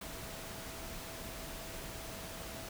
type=tone in noise; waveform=sine; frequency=657 Hz; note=E5; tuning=6 cents flat; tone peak=-53 dBFS; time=0.01-2.69 s; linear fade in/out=5 ms; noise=pink; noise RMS=-45 dBFS; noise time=0.01-2.69 s; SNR=-11 dB; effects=none